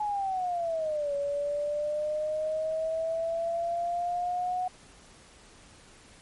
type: exponential two-way sweep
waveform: sine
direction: down then up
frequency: 852 to 565 to 735 Hz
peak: -27 dBFS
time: 0-4.68 s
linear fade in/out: 5 ms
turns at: 1.14 s
effects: pink hiss -54 dBFS RMS until 6.21 s + MP3 48 kbps